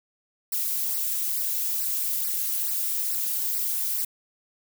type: noise with flanger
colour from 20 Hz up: violet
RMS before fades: -27 dBFS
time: 0.52-4.05 s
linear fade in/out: 5 ms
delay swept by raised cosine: 0.29 to 3.59 ms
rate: 2.3 Hz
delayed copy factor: -0.95
effects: none